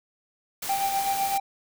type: noise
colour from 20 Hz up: white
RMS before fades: -33 dBFS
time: 0.62-1.38 s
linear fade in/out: 5 ms
type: tone with tremolo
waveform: triangle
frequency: 787 Hz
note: G5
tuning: 7 cents sharp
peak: -20 dBFS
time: 0.69-1.4 s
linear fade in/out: 5 ms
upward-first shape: sine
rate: 7.9 Hz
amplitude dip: 50%
effects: none